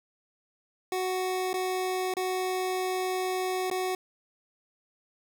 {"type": "tone with dropouts", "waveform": "25% pulse", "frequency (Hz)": 370.8, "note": "F#4", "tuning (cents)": 4, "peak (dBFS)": -24, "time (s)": [0.92, 3.95], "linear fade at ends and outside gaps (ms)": 2, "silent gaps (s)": [[1.531, 1.54], [2.139, 2.168], [3.701, 3.712]], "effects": []}